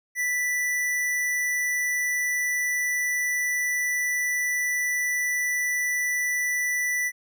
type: tone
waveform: square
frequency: 1975 Hz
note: B6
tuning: in tune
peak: -24 dBFS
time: 0.15-7.12 s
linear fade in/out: 50 ms
effects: none